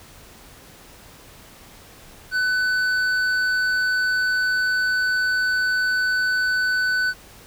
triangle tone with hard clipping, 1500 Hz, F#6, 23 cents sharp, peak -20 dBFS, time 2.31-7.14 s, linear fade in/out 50 ms, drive 10 dB, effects pink hiss -46 dBFS RMS until 7.46 s

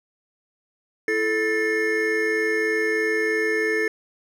triangle tone cluster, 332.7 / 435.8 / 1768 / 2153 Hz, E4 / A4 / A6 / C7, +16 / -17 / +8 / +49 cents, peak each -27 / -21 / -23 / -27 dBFS, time 1.08-3.88 s, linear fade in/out 2 ms, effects none

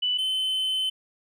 sine / triangle tone pair in turn, 2981 / 3056 Hz, F#7 / G7, +12 / -45 cents, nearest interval unison, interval 43 cents, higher second, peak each -22 dBFS, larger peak neither, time 0.02-0.18 / 0.18-0.9 s, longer second, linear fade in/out 10 ms, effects none

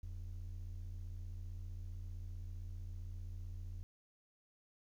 triangle ring-modulated tone, 61.3 Hz, B1, 12 cents flat, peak -37 dBFS, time 0.03-3.83 s, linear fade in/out 0 ms, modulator 27.7 Hz, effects tanh soft clip ceiling -35 dBFS + 12-bit

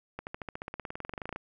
accelerating click train, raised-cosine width 0.5 ms, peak -22 dBFS, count 23, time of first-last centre 0.19-1.36 s, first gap 79 ms, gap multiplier 0.96, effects none

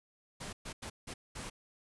pink noise bursts at uneven times, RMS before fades -43 dBFS, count 5, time 0.4-0.53 / 0.65-0.73 / 0.82-0.9 / 1.07-1.14 / 1.35-1.5 s, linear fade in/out 10 ms, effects resampled to 24000 Hz

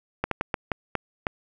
slowing click train, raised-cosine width 0.5 ms, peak -9 dBFS, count 7, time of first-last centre 0.24-1.268 s, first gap 73 ms, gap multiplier 1.34, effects none

